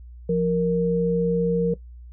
sine tone pair together, 174.63 / 466.2 Hz, F3 / A#4, 0 / 0 cents, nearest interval octave + perfect fourth, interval 1700 cents, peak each -22 / -20 dBFS, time 0.29-1.74 s, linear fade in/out 5 ms, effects noise-tail reverb RT60 0.1 s tail -18 dB re dry + added 60 Hz sine -39 dBFS peak until 2.12 s

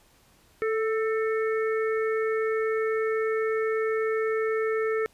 harmonic tone with a mistuned harmonic, 440 Hz, A4, in tune, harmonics 1 / 3 / 4 / 5, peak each -24 / -34 / -36 / -38 dBFS, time 0.62-5.06 s, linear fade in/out 0 ms, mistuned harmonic 4, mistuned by +35 cents, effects pink hiss -60 dBFS RMS until 5.13 s + resampled to 32000 Hz

